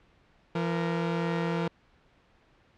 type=tone pair together; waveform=sawtooth; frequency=169.36 / 466.2 Hz; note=E3 / A#4; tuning=+47 / 0 cents; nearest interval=octave + tritone; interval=1753 cents; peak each=-24 / -29 dBFS; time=0.55-1.68 s; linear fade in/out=5 ms; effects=pink hiss -63 dBFS RMS until 2.77 s + low-pass 3000 Hz 12 dB/octave

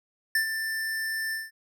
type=tone with ADSR envelope; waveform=square; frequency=1776 Hz; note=A6; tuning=16 cents sharp; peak=-21 dBFS; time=0.35-1.51 s; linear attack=3 ms; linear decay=100 ms; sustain=-8 dB; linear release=180 ms; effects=none

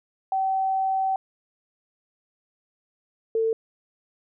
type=tone pair in turn; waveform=sine; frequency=767 / 448.5 Hz; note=G5 / A4; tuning=-38 / +33 cents; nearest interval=major sixth; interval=929 cents; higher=first; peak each=-21 / -20 dBFS; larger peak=second; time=0.32-1.16 / 3.35-3.53 s; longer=first; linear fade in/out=2 ms; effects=none

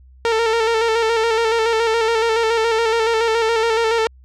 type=tone with vibrato; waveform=sawtooth; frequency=452.8 Hz; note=A4; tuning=50 cents sharp; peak=-11 dBFS; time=0.25-4.07 s; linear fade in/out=0 ms; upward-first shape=square; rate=7.1 Hz; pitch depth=38 cents each way; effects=added 64 Hz sine -43 dBFS peak until 4.24 s + low-pass 5000 Hz 12 dB/octave

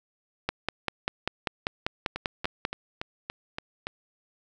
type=two click trains; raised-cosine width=0.3 ms; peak=-16 / -10 dBFS; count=7 / 12; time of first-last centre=2.16-3.869 / 0.49-2.651 s; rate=3.51 / 5.09 Hz; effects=none

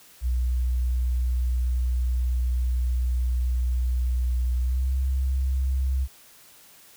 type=tone with pitch glide; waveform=sine; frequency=61.74 to 65.79 Hz; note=B1 to C2; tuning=0 to +10 cents; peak=-21 dBFS; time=0.21-6.08 s; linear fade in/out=50 ms; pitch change=+110 cents; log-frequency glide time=4.6-4.94 s; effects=white hiss -52 dBFS RMS until 6.96 s

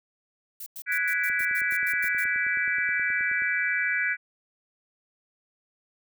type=noise bursts; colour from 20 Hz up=violet; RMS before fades=-38 dBFS; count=11; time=0.6-2.243 s; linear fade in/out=5 ms; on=63 ms; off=95 ms
type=chord; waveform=sine; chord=G# half-diminished seventh; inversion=third; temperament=equal with one note detuned; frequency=1480 / 1661.2 / 1975.5 / 2318 Hz; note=F#6 / G#6 / B6 / D7; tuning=0 / 0 / 0 / -23 cents; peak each=-29 dBFS; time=0.86-4.17 s; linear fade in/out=50 ms
type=click train; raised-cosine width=2 ms; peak=-35 dBFS; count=21; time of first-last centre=1.3-3.421 s; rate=9.43 Hz
effects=none

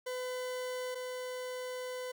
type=tone pair in turn; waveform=40% pulse; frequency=504 / 504 Hz; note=B4 / B4; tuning=+35 / +35 cents; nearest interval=unison; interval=0 cents; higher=neither; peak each=-35 / -37 dBFS; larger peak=first; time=0.06-0.95 / 0.95-2.12 s; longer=second; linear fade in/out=10 ms; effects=none

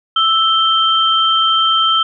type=tone pair together; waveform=sine; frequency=1318 / 3135 Hz; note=E6 / G7; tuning=-1 / -1 cents; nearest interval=octave + minor third; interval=1500 cents; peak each=-13 dBFS; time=0.16-2.03 s; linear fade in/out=5 ms; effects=none

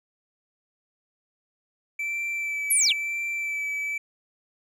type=tone with vibrato; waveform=triangle; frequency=2322 Hz; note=D7; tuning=20 cents flat; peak=-25 dBFS; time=1.99-3.98 s; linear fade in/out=5 ms; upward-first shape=sine; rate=1 Hz; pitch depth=19 cents each way
type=linear sweep; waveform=sine; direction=down; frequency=11900 to 2302 Hz; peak=-17 dBFS; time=2.7-2.93 s; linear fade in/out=10 ms
effects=tanh soft clip ceiling -13 dBFS

